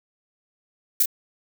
violet noise with echo, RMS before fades -17 dBFS, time 1-1.03 s, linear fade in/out 5 ms, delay 28 ms, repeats 1, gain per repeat -5 dB, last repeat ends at 1.058 s, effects none

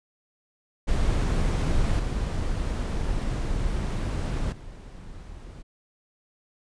brown noise with level steps, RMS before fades -23 / -27 / -41 dBFS, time 0.87-5.63 s, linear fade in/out 20 ms, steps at 1.99 / 4.52 s, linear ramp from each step 5 ms, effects resampled to 22050 Hz

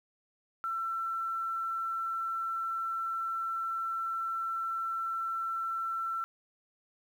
sine tone, 1343 Hz, E6, 32 cents sharp, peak -31 dBFS, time 0.64-6.24 s, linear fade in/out 0 ms, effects 10-bit

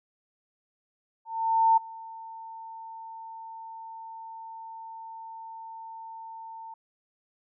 sine tone with ADSR envelope, 900 Hz, A5, 39 cents sharp, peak -16 dBFS, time 1.25-6.74 s, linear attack 520 ms, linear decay 11 ms, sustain -23 dB, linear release 4 ms, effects none

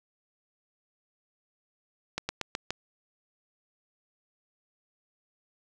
slowing click train, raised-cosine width 0.2 ms, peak -13 dBFS, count 5, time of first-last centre 2.18-2.706 s, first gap 110 ms, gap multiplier 1.12, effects none

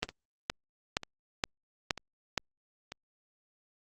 two click trains, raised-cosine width 0.2 ms, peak -10 / -23 dBFS, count 6 / 4, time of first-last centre 0.03-2.377 / 0.09-2.92 s, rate 2.13 / 1.06 Hz, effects Opus 24 kbps

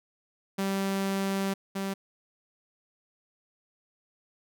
sawtooth tone pair in turn, 194.9 / 194.9 Hz, G3 / G3, -10 / -10 cents, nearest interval unison, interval 0 cents, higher neither, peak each -23 / -26 dBFS, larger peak first, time 0.58-1.54 / 1.75-1.94 s, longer first, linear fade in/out 10 ms, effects none

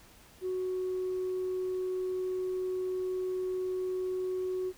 sine tone, 370 Hz, F#4, in tune, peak -29 dBFS, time 0.41-4.73 s, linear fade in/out 50 ms, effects tanh soft clip ceiling -27 dBFS + pink hiss -57 dBFS RMS until 4.77 s

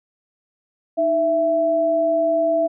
sine tone pair together, 310.5 / 663.7 Hz, D#4 / E5, -3 / +12 cents, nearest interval octave + minor second, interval 1315 cents, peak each -25 / -16 dBFS, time 0.97-2.68 s, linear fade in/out 20 ms, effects none

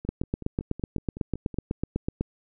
two click trains, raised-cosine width 3 ms, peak -24 / -13 dBFS, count 9 / 18, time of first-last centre 0.05-1.543 / 0.09-2.21 s, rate 5.36 / 8.02 Hz, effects none

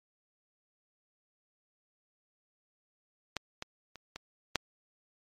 clicks, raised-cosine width 0.2 ms, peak -15 / -20 / -29 / -23 / -9 dBFS, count 5, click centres 3.367 / 3.624 / 3.957 / 4.16 / 4.557 s, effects MP3 64 kbps

